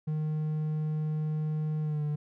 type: tone with pitch glide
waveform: triangle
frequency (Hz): 154.1 to 148.94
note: D#3 to D3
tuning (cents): -16 to +25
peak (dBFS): -26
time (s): 0.07-2.16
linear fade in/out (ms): 10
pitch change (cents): -59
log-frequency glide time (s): 1.81-2.04
effects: none